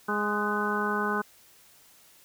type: harmonic tone with a mistuned harmonic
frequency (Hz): 207.7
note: G#3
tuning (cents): 0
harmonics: 1 / 2 / 3 / 4 / 5 / 6 / 7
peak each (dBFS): -32 / -32 / -42 / -35 / -33 / -33 / -31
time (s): 0.08-1.22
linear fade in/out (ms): 10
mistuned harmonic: 7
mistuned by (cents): +50
effects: white hiss -57 dBFS RMS until 2.24 s